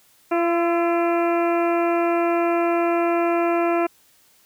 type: harmonic tone with a mistuned harmonic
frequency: 341.3 Hz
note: F4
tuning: 40 cents flat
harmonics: 1 / 2 / 3 / 4 / 5 / 6 / 7 / 8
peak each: -20 / -22 / -29 / -29 / -37 / -39 / -33 / -39 dBFS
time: 0.31-3.87 s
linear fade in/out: 10 ms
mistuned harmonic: 4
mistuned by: -33 cents
effects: white hiss -57 dBFS RMS until 4.45 s